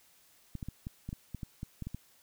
clicks, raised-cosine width 5 ms, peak -26 dBFS, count 12, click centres 0.553 / 0.628 / 0.686 / 0.869 / 1.09 / 1.129 / 1.347 / 1.432 / 1.631 / 1.823 / 1.87 / 1.946 s, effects white hiss -64 dBFS RMS until 2.22 s

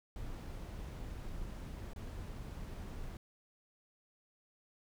brown noise with dropouts, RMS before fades -44 dBFS, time 0.16-3.17 s, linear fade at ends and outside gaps 1 ms, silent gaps 1.934-1.961 s, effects none

